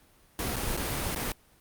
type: noise with dropouts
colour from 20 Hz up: pink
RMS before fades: -31 dBFS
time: 0.39-1.32 s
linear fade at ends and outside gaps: 1 ms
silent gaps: 0.56-0.565 / 0.767-0.774 / 1.148-1.16 s
effects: pink hiss -61 dBFS RMS until 1.6 s + Opus 32 kbps

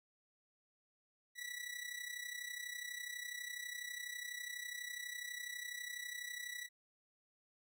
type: tone with amplitude modulation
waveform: sawtooth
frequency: 1951 Hz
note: B6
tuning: 22 cents flat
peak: -37 dBFS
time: 1.35-6.69 s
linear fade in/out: 50 ms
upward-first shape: sine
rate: 32.1 Hz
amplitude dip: 70%
effects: none

